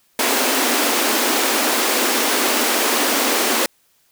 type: high-pass noise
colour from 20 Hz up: pink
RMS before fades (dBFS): -18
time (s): 0.19-3.66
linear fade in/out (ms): 2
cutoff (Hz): 230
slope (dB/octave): 96
effects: white hiss -60 dBFS RMS until 4.11 s